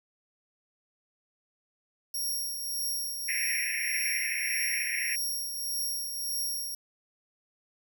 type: tone with tremolo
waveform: 10% pulse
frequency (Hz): 5588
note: F8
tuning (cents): 0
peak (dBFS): -23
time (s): 2.14-6.75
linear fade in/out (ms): 5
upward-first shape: triangle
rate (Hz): 1.7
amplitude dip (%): 50
type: band-pass noise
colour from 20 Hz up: white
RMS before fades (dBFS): -33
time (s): 3.28-5.16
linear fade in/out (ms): 10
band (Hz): 1800 to 2500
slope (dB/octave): 96
effects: none